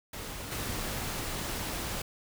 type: noise with level steps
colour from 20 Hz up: pink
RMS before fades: -40 / -35 dBFS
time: 0.13-2.02 s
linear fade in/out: 5 ms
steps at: 0.51 s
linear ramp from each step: 10 ms
effects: none